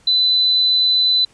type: tone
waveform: sine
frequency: 4006 Hz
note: B7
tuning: 24 cents sharp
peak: -12 dBFS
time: 0.07-1.25 s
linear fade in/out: 5 ms
effects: pink hiss -53 dBFS RMS until 1.33 s + resampled to 22050 Hz